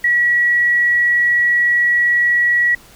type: tone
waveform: sine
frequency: 1927 Hz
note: B6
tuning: 43 cents flat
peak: -11 dBFS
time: 0.04-2.75 s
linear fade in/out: 5 ms
effects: pink hiss -44 dBFS RMS until 2.95 s